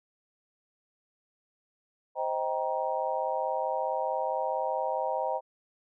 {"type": "chord", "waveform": "sine", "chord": "C minor seventh", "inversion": "none", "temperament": "just", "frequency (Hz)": [523.3, 627.9, 784.9, 941.9], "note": ["C5", "Eb5", "G5", "Bb5"], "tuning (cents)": [0, 16, 2, 18], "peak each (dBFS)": -33, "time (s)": [2.15, 5.41], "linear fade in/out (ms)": 50, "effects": []}